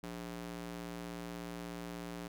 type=tone with high-pass filter; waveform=square; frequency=58.27 Hz; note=A#1; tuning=in tune; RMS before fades=-44 dBFS; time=0.03-2.28 s; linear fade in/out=5 ms; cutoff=190 Hz; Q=0.97; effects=none